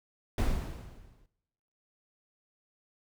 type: noise with exponential decay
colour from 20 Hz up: brown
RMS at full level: -24 dBFS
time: 0.38-1.26 s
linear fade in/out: 2 ms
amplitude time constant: 190 ms
effects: noise-tail reverb RT60 1.0 s tail -20 dB re dry